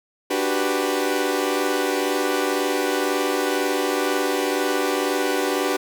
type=chord; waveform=sawtooth; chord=G major seventh; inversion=second; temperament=equal; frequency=293.7 / 370 / 392 / 493.9 Hz; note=D4 / F#4 / G4 / B4; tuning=0 / 0 / 0 / 0 cents; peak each=-22 dBFS; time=0.3-5.77 s; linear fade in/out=10 ms; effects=none